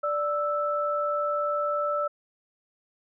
sine tone pair together, 587.3 / 1318.5 Hz, D5 / E6, 0 / 0 cents, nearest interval octave + major second, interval 1400 cents, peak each -27 dBFS, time 0.03-2.08 s, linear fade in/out 10 ms, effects none

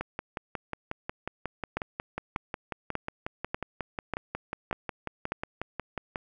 two click trains, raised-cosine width 0.5 ms, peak -14 / -17 dBFS, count 7 / 35, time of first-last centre 1.77-5.32 / 0.01-6.158 s, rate 1.69 / 5.53 Hz, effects none

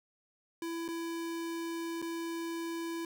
square tone with dropouts, 333.4 Hz, E4, 20 cents sharp, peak -36 dBFS, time 0.62-3.05 s, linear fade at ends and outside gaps 2 ms, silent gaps 0.88-0.886 / 2.018-2.024 s, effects none

